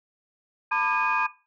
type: tone cluster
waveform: sine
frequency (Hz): 898 / 999 / 1199 / 1628 / 2478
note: A5 / B5 / D6 / G#6 / D#7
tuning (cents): +35 / +20 / +36 / -35 / -8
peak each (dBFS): -28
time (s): 0.71-1.27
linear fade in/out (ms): 10
effects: noise-tail reverb RT60 0.3 s tail -17 dB re dry + tanh soft clip ceiling -13 dBFS